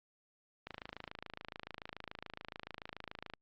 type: click train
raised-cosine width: 0.3 ms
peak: -27 dBFS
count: 73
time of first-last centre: 0.67-3.337 s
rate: 27 Hz
effects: low-pass 5000 Hz 12 dB/octave + Opus 48 kbps